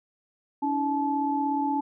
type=tone cluster; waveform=sine; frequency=283.3 / 320 / 865 Hz; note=C#4 / D#4 / A5; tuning=+38 / +49 / -30 cents; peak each=-27 / -35 / -26 dBFS; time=0.62-1.81 s; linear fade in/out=10 ms; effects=none